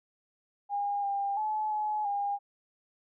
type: tone with pitch steps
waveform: sine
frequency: 811 / 799 / 858 / 849 / 808 Hz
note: G#5 / G5 / A5 / G#5 / G#5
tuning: -41 / +33 / -44 / +38 / -48 cents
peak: -28 dBFS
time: 0.69-2.39 s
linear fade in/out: 50 ms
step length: 340 ms
effects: none